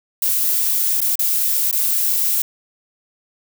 violet noise with dropouts, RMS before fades -18 dBFS, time 0.22-2.42 s, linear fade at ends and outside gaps 2 ms, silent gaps 1.005-1.015 / 1.155-1.192 / 1.712-1.727 s, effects none

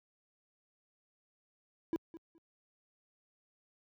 triangle tone with echo, 329.6 Hz, E4, in tune, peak -28 dBFS, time 1.93-1.96 s, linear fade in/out 0 ms, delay 210 ms, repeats 2, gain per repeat -15 dB, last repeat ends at 2.38 s, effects high-pass 60 Hz 12 dB/octave

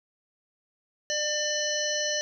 harmonic tone, 598 Hz, D5, 31 cents sharp, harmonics 1 / 3 / 5 / 7 / 9 / 10, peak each -31 / -33 / -34 / -35 / -37 / -31 dBFS, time 1.1-2.21 s, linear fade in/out 0 ms, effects none

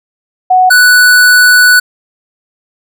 sine / square tone pair in turn, 740 / 1482.9 Hz, F#5 / F#6, 0 / +3 cents, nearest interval octave, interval 1203 cents, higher second, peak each -3 dBFS, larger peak neither, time 0.5-0.7 / 0.7-1.8 s, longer second, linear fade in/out 10 ms, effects none

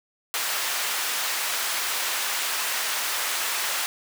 pink high-pass noise, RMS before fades -27 dBFS, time 0.34-3.86 s, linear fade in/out 0 ms, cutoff 1100 Hz, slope 12 dB/octave, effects none

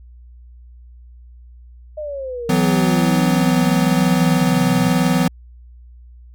sine exponential sweep, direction down, 620 to 114.8 Hz, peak -24 dBFS, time 1.97-4.9 s, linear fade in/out 10 ms
square chord, E suspended second, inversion none, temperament equal with one note detuned, 164.81 / 185 / 251 Hz, E3 / F#3 / B3, 0 / 0 / +28 cents, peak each -19 dBFS, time 2.49-5.28 s, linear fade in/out 5 ms
effects added 60 Hz sine -39 dBFS peak until 6.34 s

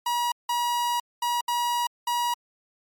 45% pulse tone bursts at uneven times, 961 Hz, B5, 48 cents flat, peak -23 dBFS, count 5, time 0.06-0.32 / 0.49-1 / 1.22-1.41 / 1.48-1.87 / 2.07-2.34 s, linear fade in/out 5 ms, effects MP3 96 kbps

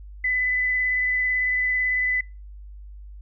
sine tone with vibrato, 2004 Hz, B6, 25 cents sharp, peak -20 dBFS, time 0.24-2.21 s, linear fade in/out 5 ms, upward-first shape triangle, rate 18 Hz, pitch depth 12 cents each way, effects noise-tail reverb RT60 0.3 s tail -26 dB re dry + added 50 Hz sine -38 dBFS peak until 3.21 s

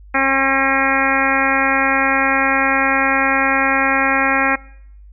harmonic tone, 270 Hz, C#4, 45 cents flat, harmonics 1 / 2 / 3 / 4 / 5 / 6 / 7 / 8 / 9, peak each -22 / -23 / -21 / -23 / -22 / -21 / -21 / -22 / -23 dBFS, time 0.14-4.56 s, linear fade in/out 10 ms, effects noise-tail reverb RT60 0.7 s tail -23 dB re dry + added 50 Hz sine -38 dBFS peak until 5.12 s

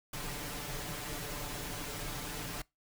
pink noise with comb filter, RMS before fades -40 dBFS, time 0.13-2.62 s, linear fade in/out 5 ms, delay 6.8 ms, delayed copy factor +0.8, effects noise-tail reverb RT60 0.2 s tail -23 dB re dry

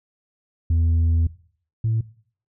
sine tone pair in turn, 82.41 / 111.86 Hz, E2 / A2, 0 / +29 cents, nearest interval perfect fourth, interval 529 cents, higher second, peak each -13 / -17 dBFS, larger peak first, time 0.7-1.27 / 1.84-2.01 s, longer first, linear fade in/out 5 ms, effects noise-tail reverb RT60 0.5 s tail -19 dB re dry + tanh soft clip ceiling -15 dBFS

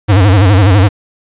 square tone with vibrato, 98 Hz, G2, in tune, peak -5 dBFS, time 0.08-0.89 s, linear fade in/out 20 ms, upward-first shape sine, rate 12 Hz, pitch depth 150 cents each way, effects resampled to 8000 Hz + 7-bit

